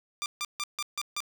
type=tone bursts; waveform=10% pulse; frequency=1188 Hz; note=D6; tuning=20 cents sharp; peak=-22 dBFS; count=6; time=0.22-1.204 s; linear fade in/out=0 ms; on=39 ms; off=150 ms; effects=none